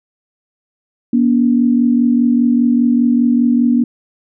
sine tone pair together, 240 / 285 Hz, B3 / C#4, -49 / +48 cents, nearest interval minor third, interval 297 cents, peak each -10 / -16 dBFS, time 1.13-3.84 s, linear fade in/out 5 ms, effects none

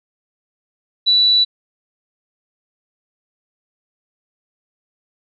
sine tone, 3951 Hz, B7, in tune, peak -10 dBFS, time 1.06-1.45 s, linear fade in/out 20 ms, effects none

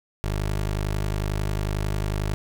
20% pulse tone, 51.1 Hz, G#1, 27 cents flat, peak -19 dBFS, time 0.24-2.34 s, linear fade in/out 0 ms, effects none

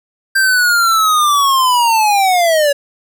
square linear sweep, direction down, 1583 to 560 Hz, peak -10 dBFS, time 0.35-2.73 s, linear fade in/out 10 ms, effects none

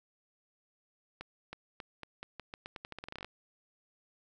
accelerating click train, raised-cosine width 0.3 ms, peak -26 dBFS, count 20, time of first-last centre 1.21-3.246 s, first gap 320 ms, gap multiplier 0.85, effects none

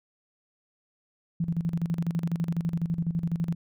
sine tone with tremolo, 167.7 Hz, E3, 30 cents sharp, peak -23 dBFS, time 1.4-3.55 s, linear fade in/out 5 ms, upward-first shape square, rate 12 Hz, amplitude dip 75%, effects none

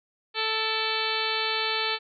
harmonic tone with a mistuned harmonic, 440 Hz, A4, in tune, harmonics 1 / 2 / 3 / 4 / 5 / 6 / 7 / 8 / 9 / 10, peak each -34 / -34 / -34 / -34 / -34 / -34 / -34 / -34 / -34 / -34 dBFS, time 0.34-1.99 s, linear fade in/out 50 ms, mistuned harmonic 5, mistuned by +59 cents, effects none

